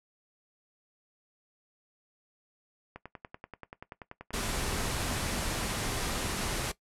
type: click train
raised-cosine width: 0.5 ms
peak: -27 dBFS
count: 21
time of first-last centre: 2.96-4.883 s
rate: 10.4 Hz
type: low-pass noise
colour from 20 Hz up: pink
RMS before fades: -33 dBFS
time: 4.33-6.72 s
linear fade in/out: 10 ms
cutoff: 12000 Hz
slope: 48 dB/octave
effects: noise-tail reverb RT60 0.1 s tail -17 dB re dry